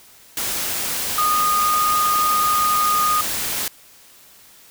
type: tone in noise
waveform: sine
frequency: 1231 Hz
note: D#6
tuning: 19 cents flat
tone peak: -16 dBFS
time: 1.18-3.21 s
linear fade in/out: 2 ms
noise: white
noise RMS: -24 dBFS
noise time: 0.37-3.68 s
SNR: +5 dB
effects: white hiss -48 dBFS RMS until 4.7 s